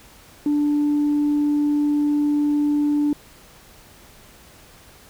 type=tone; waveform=sine; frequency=293.7 Hz; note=D4; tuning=in tune; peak=-15 dBFS; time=0.46-3.13 s; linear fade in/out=2 ms; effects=tanh soft clip ceiling -14 dBFS + pink hiss -48 dBFS RMS until 5.09 s